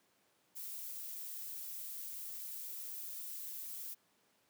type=noise; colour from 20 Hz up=violet; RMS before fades=-45 dBFS; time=0.55-3.95 s; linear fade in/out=20 ms; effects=pink hiss -73 dBFS RMS until 4.49 s + high-pass 200 Hz 12 dB/octave